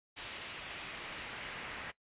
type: noise with band-pass filter sweep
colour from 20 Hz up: brown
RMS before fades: -45 dBFS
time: 0.16-1.92 s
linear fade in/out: 20 ms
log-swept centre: 3200 to 2100 Hz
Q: 1.4
effects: noise-tail reverb RT60 0.1 s tail -19 dB re dry + resampled to 8000 Hz